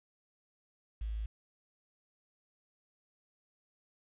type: tone with quantisation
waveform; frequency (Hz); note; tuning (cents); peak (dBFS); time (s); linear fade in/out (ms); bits
sine; 54; A1; -32; -34; 1.01-1.26; 5; 10
effects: resampled to 8000 Hz